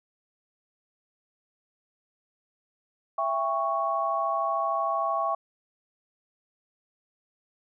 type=chord; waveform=sine; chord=C# diminished; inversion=first; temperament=just; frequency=665.2 / 798.3 / 1108.7 Hz; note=E5 / G5 / C#6; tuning=+16 / +31 / 0 cents; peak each=-29 / -31 / -27 dBFS; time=3.18-5.35 s; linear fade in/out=5 ms; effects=none